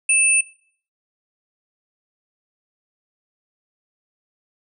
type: tone pair together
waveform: sine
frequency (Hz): 2631 / 9178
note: E7 / D9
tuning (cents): -4 / -41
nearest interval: octave + minor seventh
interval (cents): 2163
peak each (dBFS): -16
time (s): 0.09-0.41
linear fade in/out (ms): 5
effects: noise-tail reverb RT60 0.5 s tail -19 dB re dry